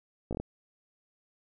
slowing click train, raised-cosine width 2 ms, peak -21 dBFS, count 5, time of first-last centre 0.31-0.4 s, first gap 17 ms, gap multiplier 1.19, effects none

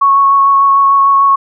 sine tone with vibrato, 1105 Hz, C#6, 6 cents flat, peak -5 dBFS, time 0.01-1.36 s, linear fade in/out 10 ms, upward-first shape sine, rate 6.7 Hz, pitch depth 11 cents each way, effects none

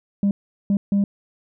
sine tone bursts at uneven times, 200.2 Hz, G3, 37 cents sharp, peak -13 dBFS, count 3, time 0.23-0.31 / 0.7-0.77 / 0.92-1.04 s, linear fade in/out 2 ms, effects tanh soft clip ceiling -14 dBFS

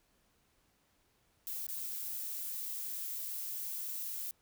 violet noise with dropouts, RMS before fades -40 dBFS, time 1.47-4.31 s, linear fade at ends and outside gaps 0 ms, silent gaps 1.667-1.687 s, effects pink hiss -73 dBFS RMS until 4.41 s

